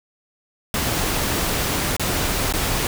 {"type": "noise with dropouts", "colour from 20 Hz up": "pink", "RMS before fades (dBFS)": -22, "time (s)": [0.74, 2.87], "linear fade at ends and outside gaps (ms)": 1, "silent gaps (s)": [[1.966, 1.996], [2.525, 2.537]], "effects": []}